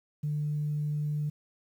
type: tone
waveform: sine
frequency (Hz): 149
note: D3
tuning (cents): +25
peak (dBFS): -27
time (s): 0.23-1.3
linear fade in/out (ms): 10
effects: tanh soft clip ceiling -23 dBFS + 10-bit